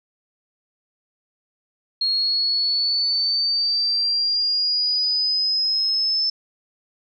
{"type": "exponential sweep", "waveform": "sine", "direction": "up", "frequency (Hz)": [4271, 5274], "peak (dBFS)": -18, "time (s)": [2.01, 6.3], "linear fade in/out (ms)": 5, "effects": []}